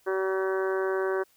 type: harmonic tone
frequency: 190.4 Hz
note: F#3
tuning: 50 cents sharp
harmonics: 2 / 3 / 4 / 5 / 6 / 7 / 8 / 9 / 10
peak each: -26 / -34 / -40 / -39 / -37 / -46 / -36 / -44 / -49 dBFS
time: 0.06-1.24 s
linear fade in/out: 20 ms
effects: white hiss -64 dBFS RMS until 1.36 s